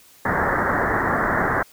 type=low-pass noise; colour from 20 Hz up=white; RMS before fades=-21 dBFS; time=0.25-1.63 s; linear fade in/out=5 ms; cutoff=1900 Hz; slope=96 dB/octave; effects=white hiss -51 dBFS RMS until 1.72 s